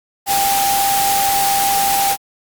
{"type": "tone in noise", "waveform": "sine", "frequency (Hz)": 793, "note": "G5", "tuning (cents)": 20, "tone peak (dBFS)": -15, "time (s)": [0.26, 2.17], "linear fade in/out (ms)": 50, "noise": "white", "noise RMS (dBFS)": -19, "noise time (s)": [0.26, 2.17], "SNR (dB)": 1, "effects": ["Opus 48 kbps"]}